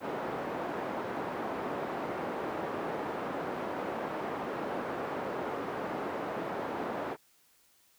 pink band-pass noise, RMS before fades -36 dBFS, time 0-7.17 s, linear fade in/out 50 ms, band 310 to 1100 Hz, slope 12 dB/octave, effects white hiss -66 dBFS RMS until 7.98 s

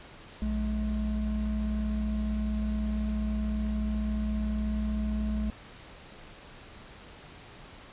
triangle tone pair together, 59.83 / 213.2 Hz, A#1 / G#3, +46 / +46 cents, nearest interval octave + minor seventh, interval 2200 cents, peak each -28 dBFS, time 0.42-5.5 s, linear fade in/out 0 ms, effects pink hiss -49 dBFS RMS until 7.92 s + resampled to 8000 Hz

